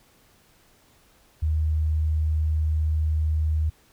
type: tone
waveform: sine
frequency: 77.78 Hz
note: D#2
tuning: in tune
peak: -20 dBFS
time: 1.42-3.7 s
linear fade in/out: 10 ms
effects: pink hiss -59 dBFS RMS until 3.92 s